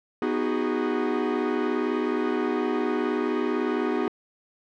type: chord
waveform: 45% pulse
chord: G# minor seventh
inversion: first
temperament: equal with one note detuned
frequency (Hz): 246.9 / 311.1 / 370 / 409.4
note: B3 / D#4 / F#4 / G#4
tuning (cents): 0 / 0 / 0 / -25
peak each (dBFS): -29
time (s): 0.22-4.08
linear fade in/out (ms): 2
effects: low-pass 2000 Hz 12 dB/octave